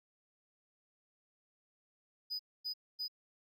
triangle tone bursts, 4978 Hz, D#8, in tune, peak -35 dBFS, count 3, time 2.3-3.082 s, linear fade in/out 20 ms, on 94 ms, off 250 ms, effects none

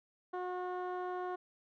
15% pulse tone with low-pass filter, 362.7 Hz, F#4, 34 cents flat, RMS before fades -39 dBFS, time 0.33-1.36 s, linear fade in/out 10 ms, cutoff 1100 Hz, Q 0.72, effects none

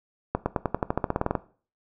accelerating click train, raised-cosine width 1 ms, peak -9 dBFS, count 15, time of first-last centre 0.35-1.353 s, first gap 110 ms, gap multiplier 0.93, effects noise-tail reverb RT60 0.4 s tail -17 dB re dry

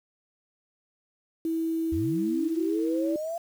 sine tone, 325.9 Hz, E4, 20 cents flat, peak -25 dBFS, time 1.45-3.16 s, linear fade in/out 2 ms
sine linear sweep, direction up, 69 to 690 Hz, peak -29 dBFS, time 1.92-3.38 s, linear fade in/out 5 ms
effects 8-bit

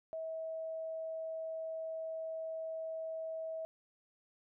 sine tone, 645 Hz, E5, 38 cents flat, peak -38 dBFS, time 0.13-3.65 s, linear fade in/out 0 ms, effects none

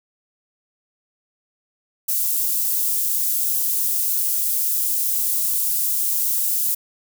white high-pass noise, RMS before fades -21 dBFS, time 2.08-6.75 s, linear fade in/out 10 ms, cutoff 10000 Hz, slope 12 dB/octave, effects none

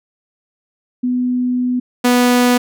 sine / sawtooth tone pair in turn, 249 / 246 Hz, B3 / B3, +14 / -7 cents, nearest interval unison, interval 21 cents, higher first, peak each -14 / -6 dBFS, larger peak second, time 1.03-1.8 / 2.04-2.58 s, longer first, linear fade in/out 10 ms, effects none

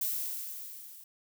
violet noise with level ramp, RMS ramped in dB -31 to -51 dBFS, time 0.01-1.04 s, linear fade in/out 5 ms, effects none

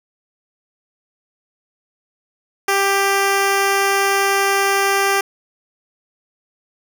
10% pulse tone, 394.4 Hz, G4, 11 cents sharp, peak -6 dBFS, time 2.68-5.21 s, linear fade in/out 5 ms, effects none

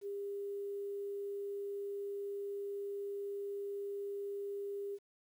sine tone with quantisation, 402 Hz, G4, 44 cents sharp, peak -38 dBFS, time 0.01-4.99 s, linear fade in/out 50 ms, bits 11, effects none

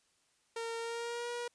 sawtooth tone with pitch glide, 459.3 to 479.9 Hz, A#4 to B4, -26 to -50 cents, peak -33 dBFS, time 0.56-1.48 s, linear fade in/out 5 ms, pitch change +76 cents, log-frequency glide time 0.78-1.3 s, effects white hiss -73 dBFS RMS until 1.54 s + resampled to 22050 Hz

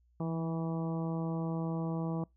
harmonic tone with a mistuned harmonic, 163.2 Hz, E3, 17 cents flat, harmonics 1 / 2 / 3 / 4 / 5 / 6 / 7, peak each -33 / -39 / -43 / -45 / -47 / -49 / -50 dBFS, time 0.2-2.24 s, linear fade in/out 2 ms, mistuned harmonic 1, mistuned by +23 cents, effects noise-tail reverb RT60 0.2 s tail -26 dB re dry + added 60 Hz sine -65 dBFS peak until 2.36 s

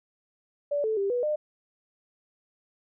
sine tone with pitch steps, 578 / 437.9 / 396 / 488.9 / 604 Hz, D5 / A4 / G4 / B4 / D5, -28 / -8 / +18 / -18 / +48 cents, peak -24 dBFS, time 0.71-1.36 s, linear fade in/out 10 ms, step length 130 ms, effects none

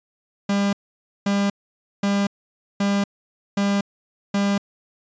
45% pulse tone bursts, 200.4 Hz, G3, 38 cents sharp, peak -18 dBFS, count 6, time 0.49-4.58 s, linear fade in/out 5 ms, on 240 ms, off 530 ms, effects resampled to 16000 Hz

